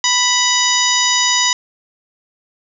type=harmonic tone with a mistuned harmonic; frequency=987.8 Hz; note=B5; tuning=in tune; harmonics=1 / 2 / 3 / 4 / 5 / 6 / 7; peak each=-20 / -20 / -20 / -20 / -20 / -20 / -20 dBFS; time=0.04-1.53 s; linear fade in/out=2 ms; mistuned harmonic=4; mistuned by=-78 cents; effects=none